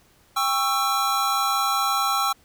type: chord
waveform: square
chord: C# diminished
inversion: second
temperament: just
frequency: 798.3 / 1108.7 / 1330.5 Hz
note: G5 / C#6 / E6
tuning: +31 / 0 / +16 cents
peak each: -27 / -27 / -24 dBFS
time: 0.36-2.33 s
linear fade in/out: 10 ms
effects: pink hiss -58 dBFS RMS until 2.44 s